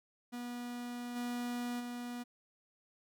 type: tone with level steps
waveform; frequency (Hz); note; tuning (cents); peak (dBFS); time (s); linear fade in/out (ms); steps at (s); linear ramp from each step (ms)
45% pulse; 242.6; B3; -31; -40 / -36 / -40; 0.32-2.24; 20; 1.15 / 1.79; 20
effects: none